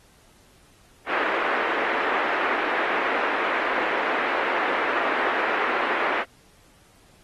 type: band-pass noise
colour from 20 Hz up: white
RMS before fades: -25 dBFS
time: 1.06-6.25 s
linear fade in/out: 50 ms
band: 310 to 2000 Hz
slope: 24 dB/octave
effects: pink hiss -57 dBFS RMS until 7.23 s + AAC 32 kbps